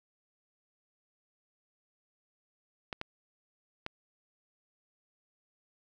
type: clicks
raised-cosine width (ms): 0.3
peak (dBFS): -20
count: 3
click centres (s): 2.928 / 3.014 / 3.864
effects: none